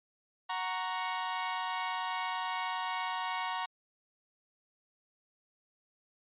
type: chord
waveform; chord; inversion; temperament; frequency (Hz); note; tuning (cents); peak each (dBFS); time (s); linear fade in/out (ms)
sawtooth; F# major; none; equal; 740 / 932.3 / 1108.7; F#5 / A#5 / C#6; 0 / 0 / 0; -35 / -32 / -34; 0.49-3.66; 10
effects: resampled to 8000 Hz